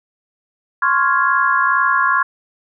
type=chord; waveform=sine; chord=Db major seventh; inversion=third; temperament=equal; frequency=1046.5 / 1108.7 / 1396.9 / 1661.2 Hz; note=C6 / Db6 / F6 / Ab6; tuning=0 / 0 / 0 / 0 cents; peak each=-18 dBFS; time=0.82-2.23 s; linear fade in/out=5 ms; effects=none